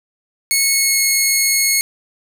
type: tone with pitch glide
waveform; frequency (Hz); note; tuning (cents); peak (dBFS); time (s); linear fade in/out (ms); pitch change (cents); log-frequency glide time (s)
10% pulse; 2195 to 2179; C#7 to C#7; -18 to -30; -4; 0.51-1.81; 0; -12; 0.69-1.02
effects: none